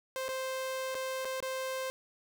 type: tone with dropouts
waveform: sawtooth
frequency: 523.3 Hz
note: C5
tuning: in tune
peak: -30 dBFS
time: 0.16-1.9 s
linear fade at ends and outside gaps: 0 ms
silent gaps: 0.283-0.289 / 0.946-0.952 / 1.248-1.253 / 1.403-1.426 s
effects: 10-bit